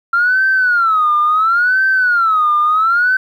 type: tone with vibrato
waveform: sine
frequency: 1366 Hz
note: F6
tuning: 39 cents flat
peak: -9 dBFS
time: 0.13-3.17 s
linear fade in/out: 5 ms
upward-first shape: sine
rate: 0.72 Hz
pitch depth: 220 cents each way
effects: tanh soft clip ceiling -5 dBFS + 8-bit